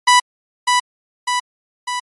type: tone with echo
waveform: sawtooth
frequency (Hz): 987.8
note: B5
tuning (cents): 0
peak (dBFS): -4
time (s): 0.07-0.2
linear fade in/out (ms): 10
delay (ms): 600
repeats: 3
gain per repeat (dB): -4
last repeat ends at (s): 2
effects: MP3 48 kbps